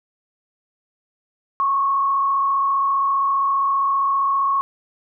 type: tone with frequency modulation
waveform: sine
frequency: 1100 Hz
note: C#6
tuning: 14 cents flat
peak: -16 dBFS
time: 1.6-4.61 s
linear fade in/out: 0 ms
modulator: 35.1 Hz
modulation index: 0.7
effects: none